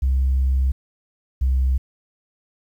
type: tone pair in turn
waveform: sine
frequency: 66 / 65.2 Hz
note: C2 / C2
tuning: +16 / -5 cents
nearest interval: unison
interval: 21 cents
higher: first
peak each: -14 dBFS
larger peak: neither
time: 0.02-0.72 / 1.41-1.78 s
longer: first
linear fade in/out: 10 ms
effects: tanh soft clip ceiling -13 dBFS + 9-bit